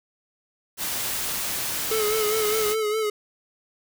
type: noise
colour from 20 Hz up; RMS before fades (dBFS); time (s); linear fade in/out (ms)
white; -28; 0.77-2.76; 50
type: tone with vibrato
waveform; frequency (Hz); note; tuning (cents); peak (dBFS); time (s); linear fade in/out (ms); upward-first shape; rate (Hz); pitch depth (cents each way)
square; 430; A4; -40; -23; 1.91-3.1; 5; sine; 4.9; 49
effects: none